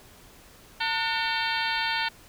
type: harmonic tone with a mistuned harmonic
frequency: 451.2 Hz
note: A4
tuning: 44 cents sharp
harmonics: 2 / 3 / 4 / 5 / 6 / 7 / 8 / 9 / 10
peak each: -30 / -32 / -33 / -34 / -35 / -35 / -36 / -37 / -37 dBFS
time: 0.8-2.09 s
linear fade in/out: 10 ms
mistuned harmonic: 3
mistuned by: +130 cents
effects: pink hiss -52 dBFS RMS until 2.28 s